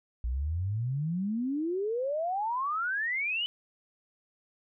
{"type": "exponential sweep", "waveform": "sine", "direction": "up", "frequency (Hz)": [57.3, 3022], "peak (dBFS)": -28, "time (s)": [0.24, 3.46], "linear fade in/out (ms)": 0, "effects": []}